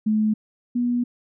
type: tone pair in turn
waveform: sine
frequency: 215.2 / 242.7 Hz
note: A3 / B3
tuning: -38 / -30 cents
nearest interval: major second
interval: 208 cents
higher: second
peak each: -17 / -19 dBFS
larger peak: first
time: 0.06-0.34 / 0.75-1.04 s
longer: second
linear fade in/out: 10 ms
effects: none